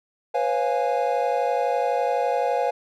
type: chord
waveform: triangle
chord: C# dominant seventh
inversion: third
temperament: equal with one note detuned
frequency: 493.9 / 545.8 / 698.5 / 830.6 Hz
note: B4 / C#5 / E#5 / G#5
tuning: 0 / -27 / 0 / 0 cents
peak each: -24 dBFS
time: 0.34-2.71 s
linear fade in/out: 10 ms
effects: none

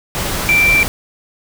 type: tone in noise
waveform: sine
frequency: 2349 Hz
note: D7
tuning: in tune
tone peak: -9 dBFS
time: 0.49-0.83 s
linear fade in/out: 0 ms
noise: pink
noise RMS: -20 dBFS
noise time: 0.15-0.88 s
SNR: +8 dB
effects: none

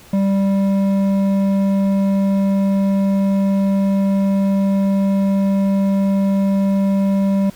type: tone with hard clipping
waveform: sine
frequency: 196 Hz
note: G3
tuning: in tune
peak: -15 dBFS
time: 0.13-7.5 s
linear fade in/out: 5 ms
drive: 8 dB
effects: pink hiss -44 dBFS RMS until 7.55 s

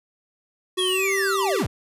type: tone with pitch glide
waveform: square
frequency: 370 to 389.5 Hz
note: F#4 to G4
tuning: 0 to -11 cents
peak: -24 dBFS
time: 0.77-1.63 s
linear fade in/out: 10 ms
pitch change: +89 cents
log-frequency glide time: 0.9-1.07 s
type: linear sweep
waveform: square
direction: down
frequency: 3402 to 51.91 Hz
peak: -23 dBFS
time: 0.78-1.67 s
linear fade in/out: 10 ms
effects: resampled to 32000 Hz

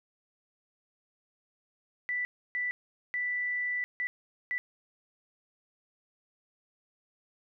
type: tone bursts at uneven times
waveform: sine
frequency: 1975.5 Hz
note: B6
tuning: in tune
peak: -29 dBFS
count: 5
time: 2.09-2.25 / 2.55-2.71 / 3.14-3.84 / 4-4.07 / 4.51-4.58 s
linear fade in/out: 0 ms
effects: none

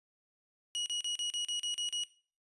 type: tone bursts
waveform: sawtooth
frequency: 2906 Hz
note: F#7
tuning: 32 cents flat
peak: -30 dBFS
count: 9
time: 0.75-2.036 s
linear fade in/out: 0 ms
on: 110 ms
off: 37 ms
effects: noise-tail reverb RT60 0.4 s tail -18 dB re dry + resampled to 24000 Hz

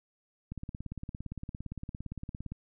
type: click train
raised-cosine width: 5 ms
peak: -26 dBFS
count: 36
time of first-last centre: 0.52-2.52 s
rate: 17.5 Hz
effects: none

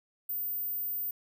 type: tone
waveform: sine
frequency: 14680 Hz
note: A#9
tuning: 28 cents flat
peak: -31 dBFS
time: 0.29-1.11 s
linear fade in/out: 5 ms
effects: none

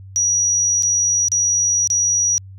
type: tone with dropouts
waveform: sine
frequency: 5800 Hz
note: F#8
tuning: 35 cents flat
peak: -14 dBFS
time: 0.16-2.38 s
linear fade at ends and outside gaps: 0 ms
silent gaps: 0.824-0.832 / 1.284-1.318 / 1.874-1.902 s
effects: added 96 Hz sine -35 dBFS peak until 2.58 s

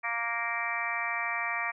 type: harmonic tone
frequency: 233.1 Hz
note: A#3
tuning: in tune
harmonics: 3 / 4 / 5 / 6 / 7 / 8 / 9 / 10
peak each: -39 / -39 / -36 / -43 / -44 / -34 / -41 / -34 dBFS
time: 0.03-1.72 s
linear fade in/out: 20 ms
effects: none

